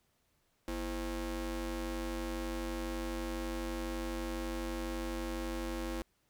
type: ring-modulated tone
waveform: 30% pulse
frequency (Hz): 190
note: F#3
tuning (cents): +46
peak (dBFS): -30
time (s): 0.68-6.02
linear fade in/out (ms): 2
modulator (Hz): 141
effects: pink hiss -75 dBFS RMS until 6.29 s